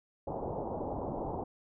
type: low-pass noise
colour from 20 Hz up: white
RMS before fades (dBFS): -37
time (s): 0.27-1.44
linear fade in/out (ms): 5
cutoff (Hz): 890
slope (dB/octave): 48
effects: none